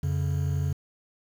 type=tone pair together; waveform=triangle; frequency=88.8 / 140.96 Hz; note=F2 / C#3; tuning=+29 / +29 cents; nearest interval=minor sixth; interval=800 cents; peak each=-25 dBFS; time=0.03-0.73 s; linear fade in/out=5 ms; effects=8-bit